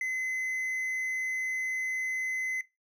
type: tone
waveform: triangle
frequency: 2041 Hz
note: C7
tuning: 44 cents flat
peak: -27 dBFS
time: 0.01-2.61 s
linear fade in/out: 2 ms
effects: noise-tail reverb RT60 0.2 s tail -18 dB re dry